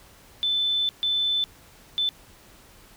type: tone bursts at uneven times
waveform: sine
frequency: 3520 Hz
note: A7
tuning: in tune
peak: -21 dBFS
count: 3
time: 0.43-0.89 / 1.03-1.44 / 1.98-2.09 s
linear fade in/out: 0 ms
effects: pink hiss -52 dBFS RMS until 2.96 s